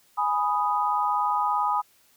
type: chord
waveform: sine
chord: G# minor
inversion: none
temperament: equal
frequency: 830.6 / 987.8 / 1244.5 Hz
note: G#5 / B5 / D#6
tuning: 0 / 0 / 0 cents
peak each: -26 dBFS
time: 0.17-1.82 s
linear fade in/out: 20 ms
effects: white hiss -61 dBFS RMS until 2.16 s